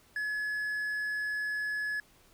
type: tone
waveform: triangle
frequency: 1700 Hz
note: G#6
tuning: 40 cents sharp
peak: -29 dBFS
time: 0.16-2 s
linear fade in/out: 2 ms
effects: pink hiss -62 dBFS RMS until 2.33 s